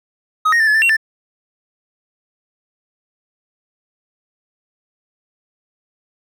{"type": "tone with pitch steps", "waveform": "triangle", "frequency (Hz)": [1262, 1865, 1777, 1712, 1774, 2738, 1770], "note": ["D#6", "A#6", "A6", "A6", "A6", "F7", "A6"], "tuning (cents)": [24, 0, 17, -48, 14, -35, 10], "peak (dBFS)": -9, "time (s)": [0.45, 0.968], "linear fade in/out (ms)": 10, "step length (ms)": 74, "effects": []}